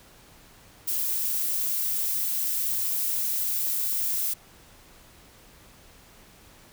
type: noise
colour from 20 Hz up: violet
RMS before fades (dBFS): -27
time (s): 0.87-4.34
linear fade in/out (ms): 10
effects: pink hiss -53 dBFS RMS until 6.72 s